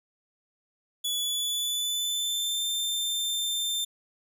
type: tone with pitch glide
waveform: sawtooth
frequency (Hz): 3420 to 3578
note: A7 to A7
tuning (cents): -50 to +28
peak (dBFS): -24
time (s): 1.04-3.85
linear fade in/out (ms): 10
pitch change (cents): +78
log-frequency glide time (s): 1.2-2.64
effects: none